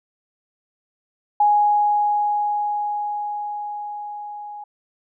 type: tone with level ramp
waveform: sine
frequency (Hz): 830.6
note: G#5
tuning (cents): 0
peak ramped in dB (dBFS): -12 to -32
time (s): 1.4-4.64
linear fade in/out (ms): 5
effects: none